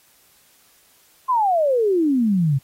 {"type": "exponential sweep", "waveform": "sine", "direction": "down", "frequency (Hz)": [1066, 130.1], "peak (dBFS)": -15, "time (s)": [1.28, 2.59], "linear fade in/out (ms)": 20, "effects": ["white hiss -56 dBFS RMS until 2.63 s", "AAC 48 kbps"]}